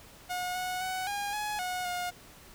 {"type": "tone with pitch steps", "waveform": "sawtooth", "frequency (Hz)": [723, 733, 746, 813, 841, 729, 715], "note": ["F#5", "F#5", "F#5", "G#5", "G#5", "F#5", "F5"], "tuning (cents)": [-40, -16, 14, -37, 22, -26, 41], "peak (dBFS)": -28, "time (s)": [0.29, 2.11], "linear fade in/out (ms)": 20, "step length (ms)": 260, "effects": ["pink hiss -53 dBFS RMS until 2.54 s"]}